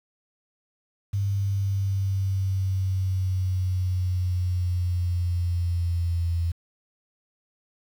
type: exponential sweep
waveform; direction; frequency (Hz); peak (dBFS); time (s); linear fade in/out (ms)
sine; down; 99.9 to 84.6; -22; 1.13-6.52; 10
effects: 8-bit